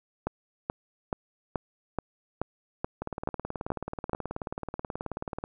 two click trains, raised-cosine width 1 ms, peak -14 / -19 dBFS, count 10 / 46, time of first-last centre 0.27-4.133 / 3.02-5.439 s, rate 2.33 / 18.6 Hz, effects none

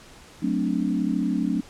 sine chord, D dominant seventh, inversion first, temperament equal, 185 / 220 / 261.6 / 293.7 Hz, F#3 / A3 / C4 / D4, 0 / 0 / 0 / 0 cents, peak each -27 dBFS, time 0.42-1.61 s, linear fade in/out 10 ms, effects pink hiss -48 dBFS RMS until 1.69 s + low-pass 9000 Hz 12 dB/octave

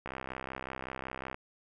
click train, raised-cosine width 0.5 ms, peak -23 dBFS, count 85, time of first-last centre 0.06-1.344 s, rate 65.4 Hz, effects none

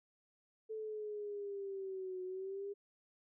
sine linear two-way sweep, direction down then up, 440 to 366.6 to 406.1 Hz, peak -40 dBFS, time 0.69-2.74 s, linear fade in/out 20 ms, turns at 2.23 s, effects none

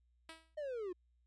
5% pulse tone with exponential decay, 323.6 Hz, E4, 32 cents flat, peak -35 dBFS, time 0.29-0.55 s, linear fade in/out 1 ms, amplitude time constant 55 ms
triangle linear sweep, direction down, 622.3 to 343.6 Hz, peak -37 dBFS, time 0.57-0.93 s, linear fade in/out 10 ms
effects added 60 Hz sine -70 dBFS peak until 1.26 s + resampled to 22050 Hz

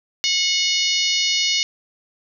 harmonic tone, 729 Hz, F#5, 26 cents flat, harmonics 3 / 4 / 5 / 6 / 7 / 8 / 9, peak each -25 / -23 / -25 / -24 / -24 / -28 / -31 dBFS, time 0.24-1.63 s, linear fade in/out 0 ms, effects none

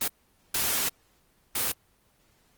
white noise bursts at uneven times, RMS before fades -27 dBFS, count 3, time 0.01-0.08 / 0.54-0.89 / 1.55-1.72 s, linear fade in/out 5 ms, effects pink hiss -65 dBFS RMS until 2.57 s + Opus 24 kbps

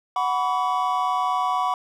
triangle chord, F# suspended fourth, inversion none, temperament equal with one note detuned, 740 / 987.8 / 1136 Hz, F#5 / B5 / C#6, 0 / 0 / +42 cents, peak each -23 dBFS, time 0.16-1.74 s, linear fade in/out 2 ms, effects none

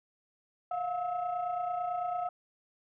sine tone cluster, 687 / 716 / 1294 Hz, F5 / F5 / E6, -29 / +43 / -32 cents, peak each -39 / -31 / -39 dBFS, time 0.71-2.29 s, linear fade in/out 5 ms, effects tanh soft clip ceiling -24 dBFS

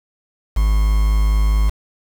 triangle tone with quantisation, 52.3 Hz, G#1, 13 cents sharp, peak -10 dBFS, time 0.56-1.7 s, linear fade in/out 10 ms, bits 5, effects none

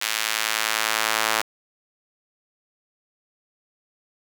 sawtooth tone with high-pass filter sweep, 110 Hz, A2, in tune, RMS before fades -24 dBFS, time 0.01-1.42 s, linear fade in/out 10 ms, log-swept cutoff 2200 to 1000 Hz, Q 0.8, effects 7-bit

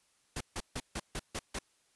pink noise bursts, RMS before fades -37 dBFS, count 7, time 0.36-1.589 s, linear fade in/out 5 ms, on 47 ms, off 150 ms, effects white hiss -71 dBFS RMS until 1.95 s + resampled to 24000 Hz

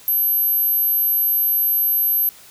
sine tone, 12420 Hz, G9, 17 cents flat, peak -15 dBFS, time 0.08-2.29 s, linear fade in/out 0 ms, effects white hiss -45 dBFS RMS until 2.5 s

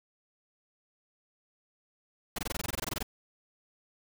pink noise bursts, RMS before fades -33 dBFS, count 15, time 2.36-3.029 s, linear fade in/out 5 ms, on 25 ms, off 21 ms, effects none

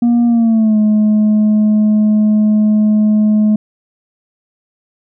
sine tone with pitch glide, 237.5 to 212.8 Hz, A#3 to G#3, +33 to +42 cents, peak -5 dBFS, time 0.02-3.56 s, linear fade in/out 5 ms, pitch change -191 cents, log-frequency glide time 0.26-0.78 s, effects tanh soft clip ceiling -7 dBFS

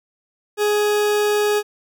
40% pulse tone, 417.2 Hz, G#4, 8 cents sharp, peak -15 dBFS, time 0.57-1.63 s, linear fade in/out 50 ms, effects none

